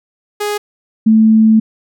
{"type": "tone pair in turn", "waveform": ["sawtooth", "sine"], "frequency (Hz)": [415.3, 220], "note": ["G#4", "A3"], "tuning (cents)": [0, 0], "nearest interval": "major seventh", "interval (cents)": 1100, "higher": "first", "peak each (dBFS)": [-12, -5], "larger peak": "second", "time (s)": [[0.4, 0.58], [1.06, 1.6]], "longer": "second", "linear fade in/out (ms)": 10, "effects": []}